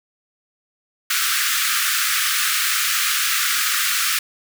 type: high-pass noise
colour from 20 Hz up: pink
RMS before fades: -20 dBFS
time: 1.1-4.19 s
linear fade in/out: 5 ms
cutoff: 1200 Hz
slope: 96 dB/octave
effects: none